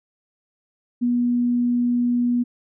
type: tone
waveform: sine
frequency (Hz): 242.5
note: B3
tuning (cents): -31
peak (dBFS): -17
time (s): 1.01-2.44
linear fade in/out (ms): 20
effects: none